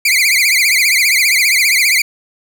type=tone with vibrato; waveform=sawtooth; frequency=2217 Hz; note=C#7; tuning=in tune; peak=-6 dBFS; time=0.05-2.02 s; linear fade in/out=5 ms; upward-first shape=triangle; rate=15 Hz; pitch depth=190 cents each way; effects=none